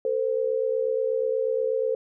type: tone pair together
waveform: sine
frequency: 448.7 / 517 Hz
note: A4 / C5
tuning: +34 / -21 cents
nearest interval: major second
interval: 245 cents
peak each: -25 dBFS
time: 0.05-1.95 s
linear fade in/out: 2 ms
effects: none